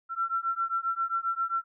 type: beating tone pair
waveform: sine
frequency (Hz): 1349 / 1356.5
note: E6 / E6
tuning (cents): +40 / +49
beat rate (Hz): 7.5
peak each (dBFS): -30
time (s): 0.09-1.64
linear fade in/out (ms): 50
effects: none